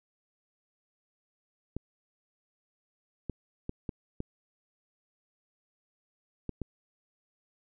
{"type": "clicks", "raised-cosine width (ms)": 3, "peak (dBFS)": -21, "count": 7, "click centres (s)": [1.766, 3.297, 3.694, 3.892, 4.204, 6.493, 6.617], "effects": []}